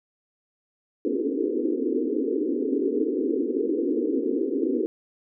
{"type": "band-pass noise", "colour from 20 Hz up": "pink", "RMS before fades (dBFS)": -25, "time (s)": [1.05, 4.86], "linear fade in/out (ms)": 0, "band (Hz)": [250, 470], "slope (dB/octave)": 96, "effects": []}